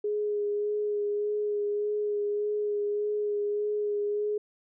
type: tone with vibrato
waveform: sine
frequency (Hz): 415.5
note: G#4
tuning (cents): +1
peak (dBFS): -26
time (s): 0.04-4.38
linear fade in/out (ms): 5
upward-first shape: sine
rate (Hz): 1.7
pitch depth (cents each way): 16
effects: none